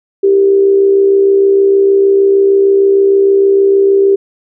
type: tone with amplitude modulation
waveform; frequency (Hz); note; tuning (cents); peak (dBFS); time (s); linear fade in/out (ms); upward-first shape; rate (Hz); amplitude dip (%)
sine; 393.4; G4; +6; -3; 0.23-4.16; 10; sine; 66.5; 45
effects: none